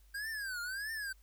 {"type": "tone with vibrato", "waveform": "square", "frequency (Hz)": 1593, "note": "G6", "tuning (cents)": 27, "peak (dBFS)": -38, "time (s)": [0.14, 1.13], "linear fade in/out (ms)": 10, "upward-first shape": "triangle", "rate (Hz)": 1.6, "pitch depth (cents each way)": 230, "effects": ["added 50 Hz sine -59 dBFS peak until 1.22 s", "white hiss -71 dBFS RMS until 1.22 s"]}